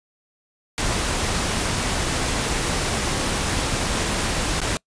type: noise with dropouts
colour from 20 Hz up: pink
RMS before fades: -23 dBFS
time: 0.78-4.77 s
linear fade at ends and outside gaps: 0 ms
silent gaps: 4.603-4.616 s
effects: noise-tail reverb RT60 0.1 s tail -25 dB re dry + resampled to 22050 Hz